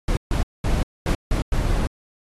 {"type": "noise bursts at uneven times", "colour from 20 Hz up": "brown", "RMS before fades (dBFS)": -20, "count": 6, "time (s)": [[0.08, 0.17], [0.31, 0.43], [0.64, 0.83], [1.06, 1.15], [1.31, 1.42], [1.52, 1.87]], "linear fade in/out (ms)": 2, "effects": ["AAC 32 kbps"]}